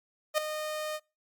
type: tone with ADSR envelope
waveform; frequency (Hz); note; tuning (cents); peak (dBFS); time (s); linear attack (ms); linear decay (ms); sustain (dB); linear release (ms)
sawtooth; 614; D#5; -23; -18; 0.34-1; 39; 5; -11; 48
effects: noise-tail reverb RT60 0.3 s tail -25 dB re dry + Opus 48 kbps